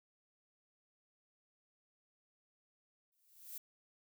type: noise with exponential growth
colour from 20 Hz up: violet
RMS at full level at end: -44 dBFS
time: 3.12-3.58 s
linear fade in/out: 2 ms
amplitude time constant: 100 ms
effects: none